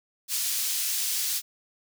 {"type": "high-pass noise", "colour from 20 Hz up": "pink", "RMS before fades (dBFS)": -28, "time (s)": [0.28, 1.42], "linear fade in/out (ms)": 50, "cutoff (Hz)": 4600, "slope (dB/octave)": 12, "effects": []}